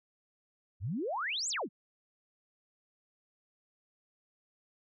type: exponential two-way sweep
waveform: sine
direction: up then down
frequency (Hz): 79.8 to 8170 to 154.1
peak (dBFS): -32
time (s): 0.8-1.69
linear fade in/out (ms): 50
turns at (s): 1.49
effects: none